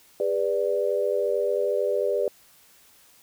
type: chord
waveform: sine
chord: G# diminished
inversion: none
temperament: equal with one note detuned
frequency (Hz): 404.9 / 493.9 / 587.3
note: G#4 / B4 / D5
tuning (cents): -44 / 0 / 0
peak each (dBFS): -26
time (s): 0.2-2.28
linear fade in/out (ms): 2
effects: white hiss -56 dBFS RMS until 3.22 s